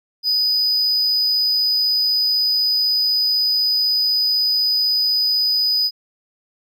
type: tone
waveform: triangle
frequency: 4978 Hz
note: D#8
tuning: in tune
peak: -14 dBFS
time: 0.23-5.91 s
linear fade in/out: 50 ms
effects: none